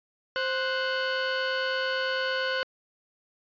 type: tone pair together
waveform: sawtooth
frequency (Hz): 523.3 / 1481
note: C5 / F#6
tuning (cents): 0 / +1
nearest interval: octave + tritone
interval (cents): 1801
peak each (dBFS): -25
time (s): 0.36-2.63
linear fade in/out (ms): 0
effects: resampled to 11025 Hz